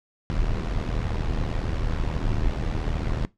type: noise with amplitude modulation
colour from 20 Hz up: brown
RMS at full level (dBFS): -22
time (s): 0.3-3.25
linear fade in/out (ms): 0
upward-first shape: sine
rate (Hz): 78.4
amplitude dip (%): 75
effects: noise-tail reverb RT60 0.2 s tail -20 dB re dry + low-pass 5000 Hz 12 dB/octave